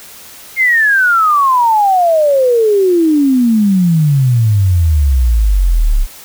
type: exponential sweep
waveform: sine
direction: down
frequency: 2147 to 32.52 Hz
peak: -7 dBFS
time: 0.56-6.07 s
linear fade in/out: 50 ms
effects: white hiss -35 dBFS RMS until 6.24 s